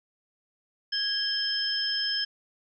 sine tone cluster, 1651 / 3159 / 5200 Hz, G#6 / G7 / E8, -11 / +13 / -24 cents, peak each -33 / -31 / -28 dBFS, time 0.92-2.25 s, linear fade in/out 10 ms, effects none

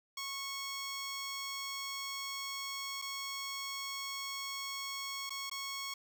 10% pulse tone with dropouts, 1100 Hz, C#6, 14 cents flat, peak -30 dBFS, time 0.17-5.94 s, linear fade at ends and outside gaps 5 ms, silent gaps 3.017-3.021 / 5.295-5.304 / 5.498-5.513 s, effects none

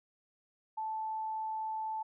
sine tone, 876 Hz, A5, 8 cents flat, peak -34 dBFS, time 0.77-2.03 s, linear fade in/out 10 ms, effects none

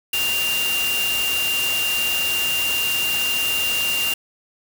sine tone in noise, 2790 Hz, F7, 2 cents flat, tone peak -20 dBFS, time 0.13-4.14 s, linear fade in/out 5 ms, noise white, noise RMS -26 dBFS, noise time 0.13-4.14 s, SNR +3 dB, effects none

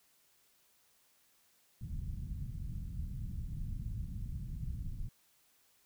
pink low-pass noise, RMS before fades -40 dBFS, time 1.81-5.09 s, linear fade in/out 5 ms, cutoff 160 Hz, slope 24 dB/octave, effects white hiss -70 dBFS RMS until 5.85 s

